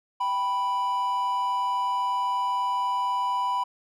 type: tone pair together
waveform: triangle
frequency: 784 / 987.8 Hz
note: G5 / B5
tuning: 0 / 0 cents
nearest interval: major third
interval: 400 cents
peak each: -31 / -22 dBFS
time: 0.2-3.64 s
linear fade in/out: 10 ms
effects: none